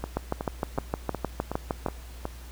two click trains, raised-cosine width 1 ms, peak -16 / -12 dBFS, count 7 / 12, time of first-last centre 0.04-2.254 / 0.17-1.862 s, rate 2.71 / 6.5 Hz, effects added 60 Hz sine -40 dBFS peak until 2.51 s + pink hiss -50 dBFS RMS until 2.51 s

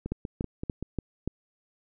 two click trains, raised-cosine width 3 ms, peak -16 / -20 dBFS, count 5 / 5, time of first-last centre 0.12-1.276 / 0.06-0.826 s, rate 3.46 / 5.22 Hz, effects none

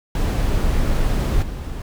brown noise with level steps, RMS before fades -18 / -28 dBFS, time 0.15-1.82 s, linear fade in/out 2 ms, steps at 1.42 s, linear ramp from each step 10 ms, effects none

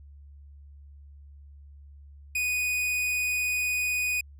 45% pulse tone, 2481 Hz, D#7, 6 cents flat, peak -25 dBFS, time 2.35-4.21 s, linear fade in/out 5 ms, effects added 71 Hz sine -46 dBFS peak until 4.39 s + resampled to 32000 Hz

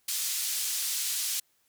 pink band-pass noise, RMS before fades -31 dBFS, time 0.08-1.4 s, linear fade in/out 5 ms, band 4700 to 16000 Hz, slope 12 dB/octave, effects white hiss -70 dBFS RMS until 1.68 s

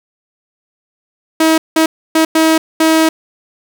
sawtooth tone bursts at uneven times, 320 Hz, D#4, 49 cents sharp, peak -4 dBFS, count 5, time 1.4-1.58 / 1.76-1.86 / 2.15-2.25 / 2.35-2.58 / 2.8-3.09 s, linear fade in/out 5 ms, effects none

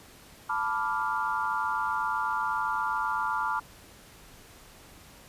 sine chord, B half-diminished seventh, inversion third, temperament equal, 880 / 987.8 / 1174.7 / 1396.9 Hz, A5 / B5 / D6 / F6, 0 / 0 / 0 / 0 cents, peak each -32 dBFS, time 0.49-3.6 s, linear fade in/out 10 ms, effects pink hiss -52 dBFS RMS until 5.28 s + resampled to 32000 Hz

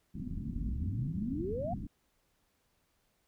white low-pass noise, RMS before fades -39 dBFS, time 0.14-1.87 s, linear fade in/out 10 ms, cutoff 260 Hz, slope 48 dB/octave
sine exponential sweep, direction up, 40.82 to 748 Hz, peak -34 dBFS, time 0.55-1.74 s, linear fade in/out 10 ms
effects pink hiss -75 dBFS RMS until 3.27 s

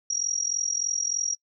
sine tone with amplitude modulation, 5690 Hz, F8, 31 cents sharp, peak -21 dBFS, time 0.1-1.35 s, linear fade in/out 5 ms, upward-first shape sine, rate 43.3 Hz, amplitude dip 90%, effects noise-tail reverb RT60 0.1 s tail -25 dB re dry

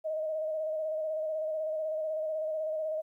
sine tone with vibrato, 626 Hz, D#5, 10 cents sharp, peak -30 dBFS, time 0.04-3.02 s, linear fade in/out 20 ms, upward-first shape square, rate 16 Hz, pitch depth 27 cents each way, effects 12-bit

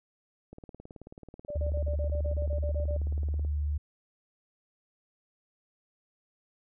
click train, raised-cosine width 2 ms, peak -32 dBFS, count 55, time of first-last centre 0.53-3.449 s, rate 18.5 Hz
sine tone bursts, 587.3 Hz, D5, in tune, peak -34 dBFS, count 12, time 1.48-2.973 s, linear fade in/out 10 ms, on 96 ms, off 31 ms
sine tone with vibrato, 74 Hz, D2, 14 cents sharp, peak -27 dBFS, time 1.55-3.78 s, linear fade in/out 10 ms, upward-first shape triangle, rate 1.8 Hz, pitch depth 9 cents each way
effects none

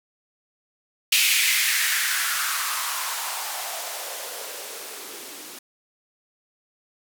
violet noise with band-pass filter sweep, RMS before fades -26 dBFS, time 1.12-5.59 s, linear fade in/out 5 ms, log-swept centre 2600 to 280 Hz, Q 3.1, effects none

